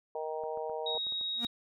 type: harmonic tone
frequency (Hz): 156.6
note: D#3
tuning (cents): +11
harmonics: 3 / 4 / 5 / 6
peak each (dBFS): -37 / -39 / -41 / -43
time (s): 0.15-0.98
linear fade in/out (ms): 2
type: clicks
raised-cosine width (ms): 1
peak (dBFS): -38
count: 7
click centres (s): 0.437 / 0.574 / 0.697 / 0.952 / 1.068 / 1.123 / 1.212
type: tone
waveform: sine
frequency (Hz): 3782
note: A#7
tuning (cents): +24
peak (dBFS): -32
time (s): 0.86-1.47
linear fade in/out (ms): 5
type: tone with exponential growth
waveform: 45% pulse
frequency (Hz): 235.7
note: A#3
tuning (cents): +19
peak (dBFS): -32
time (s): 1.34-1.45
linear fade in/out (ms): 0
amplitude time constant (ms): 22
effects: none